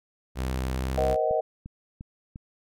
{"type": "tone with pitch glide", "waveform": "sawtooth", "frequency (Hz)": [64.5, 65.59], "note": ["C2", "C2"], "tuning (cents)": [-24, 5], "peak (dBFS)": -23, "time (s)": [0.35, 1.17], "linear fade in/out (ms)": 50, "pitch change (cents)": 29, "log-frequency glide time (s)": [0.82, 0.92]}
{"type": "chord", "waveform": "sine", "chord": "C half-diminished seventh", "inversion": "third", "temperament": "just", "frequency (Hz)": [470.9, 523.3, 627.9, 753.5], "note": ["Bb4", "C5", "Eb5", "Gb5"], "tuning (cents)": [18, 0, 16, 31], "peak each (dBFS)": [-28, -31, -25, -29], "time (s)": [0.97, 1.41], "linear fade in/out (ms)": 10}
{"type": "click train", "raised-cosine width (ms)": 5, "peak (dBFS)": -27, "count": 4, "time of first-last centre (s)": [1.31, 2.359], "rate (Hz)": 2.86}
{"effects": []}